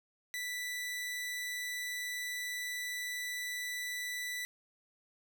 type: tone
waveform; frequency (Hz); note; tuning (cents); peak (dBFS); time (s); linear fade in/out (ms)
sawtooth; 1975.5; B6; 0; -33; 0.34-4.45; 0
effects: none